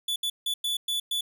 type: tone bursts at uneven times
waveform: 45% pulse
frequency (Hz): 3461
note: A7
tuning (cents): -29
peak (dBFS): -26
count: 6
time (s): 0.08-0.16 / 0.23-0.3 / 0.46-0.54 / 0.64-0.77 / 0.88-1 / 1.11-1.21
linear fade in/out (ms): 5
effects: none